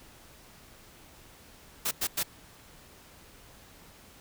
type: noise bursts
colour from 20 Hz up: white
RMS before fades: -29 dBFS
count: 3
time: 1.85-2.233 s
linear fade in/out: 10 ms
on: 63 ms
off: 97 ms
effects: pink hiss -54 dBFS RMS until 4.2 s